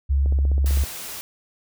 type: tone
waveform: sine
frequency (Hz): 69.1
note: C#2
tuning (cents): -5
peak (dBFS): -16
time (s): 0.09-0.85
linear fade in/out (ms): 20
type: click train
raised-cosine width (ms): 2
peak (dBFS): -22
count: 10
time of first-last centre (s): 0.26-0.837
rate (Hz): 15.6
type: noise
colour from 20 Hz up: white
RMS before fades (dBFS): -34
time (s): 0.66-1.21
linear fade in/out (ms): 0
effects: none